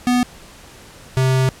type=tone pair in turn; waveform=square; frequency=246.9 / 130.79 Hz; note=B3 / C3; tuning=0 / 0 cents; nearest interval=major seventh; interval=1100 cents; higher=first; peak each=-14 dBFS; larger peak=neither; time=0.07-0.23 / 1.17-1.49 s; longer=second; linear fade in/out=0 ms; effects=pink hiss -42 dBFS RMS until 1.6 s + low-pass 11000 Hz 12 dB/octave